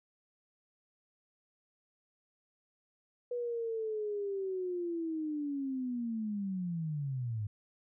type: linear sweep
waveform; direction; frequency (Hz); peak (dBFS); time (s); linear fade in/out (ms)
sine; down; 490 to 101.3; -33; 3.31-7.47; 5
effects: none